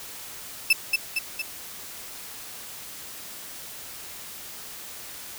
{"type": "tone with echo", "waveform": "35% pulse", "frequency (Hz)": 2637, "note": "E7", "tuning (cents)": 0, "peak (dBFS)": -13, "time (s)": [0.7, 0.73], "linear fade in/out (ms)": 5, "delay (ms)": 230, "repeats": 3, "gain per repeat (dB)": -4, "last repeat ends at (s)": 1.42, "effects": ["white hiss -40 dBFS RMS until 5.38 s"]}